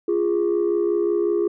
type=tone pair together; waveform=sine; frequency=346.1 / 411.6 Hz; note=F4 / G#4; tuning=-16 / -16 cents; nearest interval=minor third; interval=300 cents; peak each=-19 dBFS; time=0.08-1.48 s; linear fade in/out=5 ms; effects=tanh soft clip ceiling -14 dBFS